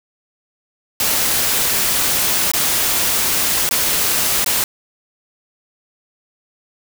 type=noise with dropouts; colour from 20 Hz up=white; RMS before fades=-17 dBFS; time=1-4.64 s; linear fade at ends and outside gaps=2 ms; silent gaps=2.517-2.535 / 3.691-3.71 / 4.445-4.461 s; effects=none